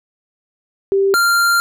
sine / square tone pair in turn, 392 / 1390.1 Hz, G4 / F6, 0 / -8 cents, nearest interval octave + minor seventh, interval 2192 cents, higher second, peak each -11 / -12 dBFS, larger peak first, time 0.92-1.14 / 1.14-1.6 s, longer second, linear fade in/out 0 ms, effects none

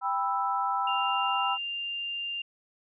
sine chord, E minor, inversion first, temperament just, 791.1 / 988.9 / 1318.5 Hz, G5 / B5 / E6, +16 / +2 / 0 cents, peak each -30 dBFS, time 0.01-1.58 s, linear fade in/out 50 ms
sine tone, 2794 Hz, F7, in tune, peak -31 dBFS, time 0.87-2.42 s, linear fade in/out 5 ms
effects none

